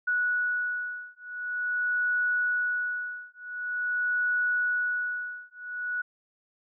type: beating tone pair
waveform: sine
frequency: 1469 / 1469.46 Hz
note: F#6 / F#6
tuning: -13 / -12 cents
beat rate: 0.46 Hz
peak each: -29 dBFS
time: 0.07-6.02 s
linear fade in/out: 10 ms
effects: none